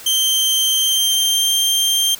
sawtooth tone with pitch glide, 3136 to 3169 Hz, G7 to G7, 0 to +18 cents, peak -11 dBFS, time 0.06-2.15 s, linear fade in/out 5 ms, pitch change +18 cents, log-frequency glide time 0.66-1.55 s, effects white hiss -37 dBFS RMS until 2.19 s

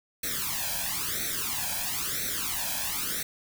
white noise with flanger, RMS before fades -31 dBFS, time 0.23-3.23 s, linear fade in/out 5 ms, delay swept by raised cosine 0.5 to 1.25 ms, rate 1 Hz, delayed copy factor +0.95, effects none

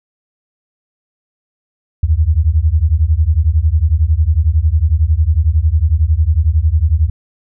sine beating tone pair, 73.42 / 84.42 Hz, D2 / E2, 0 / +42 cents, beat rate 11 Hz, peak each -12 / -12 dBFS, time 2.03-7.1 s, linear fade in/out 5 ms, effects none

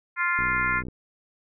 harmonic tone, 349.2 Hz, F4, in tune, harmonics 3 / 4 / 5 / 6 / 7, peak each -29 / -26 / -29 / -27 / -36 dBFS, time 0.16-0.83 s, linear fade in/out 50 ms
click train, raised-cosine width 3 ms, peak -24 dBFS, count 32, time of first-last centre 0.39-0.884 s, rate 62.7 Hz
effects none

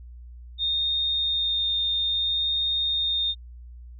sine tone with vibrato, 3663 Hz, A#7, 31 cents flat, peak -22 dBFS, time 0.58-3.35 s, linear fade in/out 50 ms, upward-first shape sine, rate 0.59 Hz, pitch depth 8 cents each way, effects added 60 Hz sine -40 dBFS peak until 3.99 s

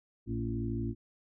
harmonic tone with a mistuned harmonic, 56.8 Hz, A#1, 44 cents flat, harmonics 1 / 2 / 4 / 5 / 6, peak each -39 / -35 / -38 / -39 / -40 dBFS, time 0.26-0.95 s, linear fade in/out 50 ms, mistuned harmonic 5, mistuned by -28 cents, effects none

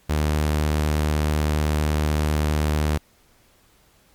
sawtooth tone, 75.8 Hz, D#2, 45 cents flat, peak -15 dBFS, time 0.09-2.98 s, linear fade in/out 10 ms, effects pink hiss -58 dBFS RMS until 4.14 s + MP3 96 kbps

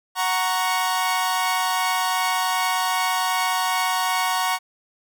sawtooth chord, F# major, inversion none, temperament equal, 740 / 932.3 / 1108.7 Hz, F#5 / A#5 / C#6, 0 / 0 / 0 cents, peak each -21 dBFS, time 0.15-4.59 s, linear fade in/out 50 ms, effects none

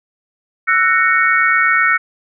sine chord, F# dominant seventh, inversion third, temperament just, 1332 / 1480 / 1850 / 2220 Hz, E6 / F#6 / A#6 / C#7, +18 / 0 / -14 / +2 cents, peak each -16 dBFS, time 0.67-1.98 s, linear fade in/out 20 ms, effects none

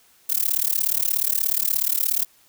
violet noise with amplitude modulation, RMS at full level -18 dBFS, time 0.29-2.25 s, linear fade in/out 10 ms, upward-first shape sine, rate 36.8 Hz, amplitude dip 100%, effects white hiss -57 dBFS RMS until 2.48 s

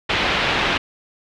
white low-pass noise, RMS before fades -20 dBFS, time 0.09-0.78 s, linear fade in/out 10 ms, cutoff 3300 Hz, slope 24 dB/octave, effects none

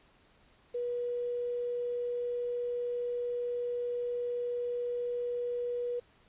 sine tone with quantisation, 484.5 Hz, B4, 33 cents flat, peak -31 dBFS, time 0.74-6 s, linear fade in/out 10 ms, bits 9, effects pink hiss -64 dBFS RMS until 6.28 s + resampled to 8000 Hz

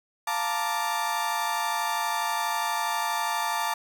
35% pulse chord, Bb major seventh, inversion second, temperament equal, 698.5 / 880 / 932.3 / 1174.7 Hz, F5 / A5 / Bb5 / D6, 0 / 0 / 0 / 0 cents, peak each -33 / -27 / -31 / -30 dBFS, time 0.27-3.74 s, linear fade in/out 5 ms, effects none

